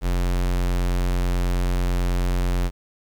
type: tone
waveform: square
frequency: 44.6 Hz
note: F1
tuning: 37 cents sharp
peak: -20 dBFS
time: 0.01-2.71 s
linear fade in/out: 50 ms
effects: 9-bit